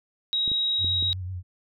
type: tone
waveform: sine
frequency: 3815 Hz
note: A#7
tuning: 39 cents sharp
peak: -22 dBFS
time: 0.33-1.13 s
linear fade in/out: 0 ms
type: clicks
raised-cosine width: 3 ms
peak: -25 dBFS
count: 4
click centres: 0.478 / 0.517 / 0.846 / 1.026 s
type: tone with vibrato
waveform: sine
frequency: 91.8 Hz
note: F#2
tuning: 13 cents flat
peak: -30 dBFS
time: 0.78-1.43 s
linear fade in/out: 50 ms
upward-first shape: sine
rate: 8 Hz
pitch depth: 50 cents each way
effects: none